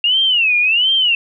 sine tone with vibrato, 2769 Hz, F7, 15 cents flat, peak -11 dBFS, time 0.04-1.15 s, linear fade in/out 2 ms, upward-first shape sine, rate 1.4 Hz, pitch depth 230 cents each way, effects none

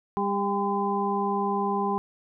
harmonic tone with a mistuned harmonic, 200 Hz, G3, 35 cents sharp, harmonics 1 / 2 / 4 / 5, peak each -29 / -29 / -29 / -29 dBFS, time 0.17-1.98 s, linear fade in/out 0 ms, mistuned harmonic 5, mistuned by +34 cents, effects none

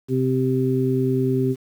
harmonic tone, 130 Hz, C3, 11 cents flat, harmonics 1 / 2 / 3, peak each -22 / -22 / -22 dBFS, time 0.08-1.56 s, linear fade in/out 50 ms, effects 8-bit

